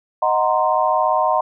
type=chord; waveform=sine; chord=C half-diminished seventh; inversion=first; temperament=equal; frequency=622.3 / 740 / 932.3 / 1046.5 Hz; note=Eb5 / Gb5 / Bb5 / C6; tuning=0 / 0 / 0 / 0 cents; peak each=-20 dBFS; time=0.22-1.41 s; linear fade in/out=5 ms; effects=none